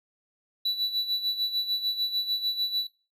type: tone with tremolo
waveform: triangle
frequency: 3951 Hz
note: B7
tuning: in tune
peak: -21 dBFS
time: 0.65-2.87 s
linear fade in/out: 5 ms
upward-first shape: sine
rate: 6.7 Hz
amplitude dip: 70%
effects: noise-tail reverb RT60 0.3 s tail -17 dB re dry